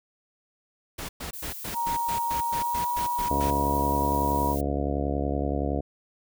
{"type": "noise bursts", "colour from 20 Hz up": "pink", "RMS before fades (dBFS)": -35, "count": 12, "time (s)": [0.98, 3.51], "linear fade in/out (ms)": 10, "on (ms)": 110, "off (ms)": 110}
{"type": "noise", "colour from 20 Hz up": "violet", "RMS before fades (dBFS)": -38, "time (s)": [1.33, 4.61], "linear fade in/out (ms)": 5}
{"type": "tone with pitch glide", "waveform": "sine", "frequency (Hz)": [940, 960.9], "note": ["A#5", "B5"], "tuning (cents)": [14, -48], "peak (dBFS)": -25, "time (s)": [1.73, 4.56], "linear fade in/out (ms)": 50, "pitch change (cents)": 38, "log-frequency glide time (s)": [2.52, 2.85]}
{"type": "harmonic tone", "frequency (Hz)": 70.7, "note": "C#2", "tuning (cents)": 35, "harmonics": [1, 2, 3, 4, 5, 6, 7, 8, 9, 10], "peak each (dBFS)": [-29, -34, -36, -31, -37, -36, -35, -38, -36, -36], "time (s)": [3.3, 5.81], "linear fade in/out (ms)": 10}
{"effects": []}